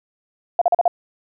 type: tone bursts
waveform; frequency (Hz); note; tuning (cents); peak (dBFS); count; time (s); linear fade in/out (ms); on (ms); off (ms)
sine; 698.5; F5; 0; -11; 5; 0.59-0.879; 2; 25; 41
effects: none